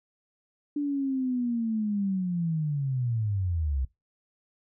sine linear sweep, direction down, 293.7 to 62.3 Hz, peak -25 dBFS, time 0.76-3.85 s, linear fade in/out 5 ms, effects noise-tail reverb RT60 0.2 s tail -21 dB re dry

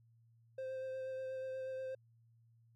triangle tone with vibrato, 523.3 Hz, C5, in tune, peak -38 dBFS, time 0.58-1.95 s, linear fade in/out 5 ms, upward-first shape sine, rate 8.3 Hz, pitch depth 13 cents each way, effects added 115 Hz sine -65 dBFS peak until 2.75 s

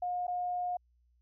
sine tone with dropouts, 716 Hz, F5, 43 cents sharp, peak -31 dBFS, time 0.02-0.77 s, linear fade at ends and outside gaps 5 ms, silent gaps 0.269-0.279 s, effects added 60 Hz sine -66 dBFS peak until 1.21 s

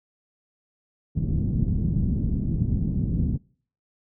white low-pass noise, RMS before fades -24 dBFS, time 1.15-3.38 s, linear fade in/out 20 ms, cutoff 210 Hz, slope 24 dB/octave, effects noise-tail reverb RT60 0.5 s tail -25 dB re dry

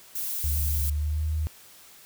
violet noise, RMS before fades -31 dBFS, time 0.15-0.9 s, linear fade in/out 5 ms
sine tone with pitch glide, 73.42 to 77.79 Hz, D2 to D#2, 0 to 0 cents, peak -24 dBFS, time 0.44-1.47 s, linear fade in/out 0 ms, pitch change +100 cents, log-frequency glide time 0.9-1.25 s
effects white hiss -51 dBFS RMS until 2.05 s

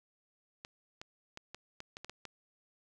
clicks, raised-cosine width 0.2 ms, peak -27 dBFS, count 9, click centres 0.649 / 1.015 / 1.374 / 1.546 / 1.804 / 1.969 / 2.046 / 2.096 / 2.253 s, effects none

